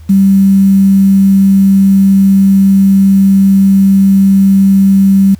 sine tone with quantisation, 194.8 Hz, G3, 11 cents flat, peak -3 dBFS, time 0.09-5.35 s, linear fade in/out 10 ms, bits 5, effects added 79 Hz sine -30 dBFS peak until 5.39 s + pink hiss -48 dBFS RMS until 5.39 s

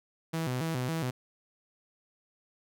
sawtooth tone with vibrato, 143.5 Hz, D3, 40 cents flat, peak -26 dBFS, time 0.33-1.11 s, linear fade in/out 10 ms, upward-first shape square, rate 3.6 Hz, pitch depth 220 cents each way, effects none

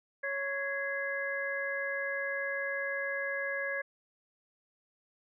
harmonic tone with a mistuned harmonic, 554.4 Hz, C#5, in tune, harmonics 1 / 2 / 3 / 4, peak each -37 / -46 / -34 / -40 dBFS, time 0.23-3.82 s, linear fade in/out 10 ms, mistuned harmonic 4, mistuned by -130 cents, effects none

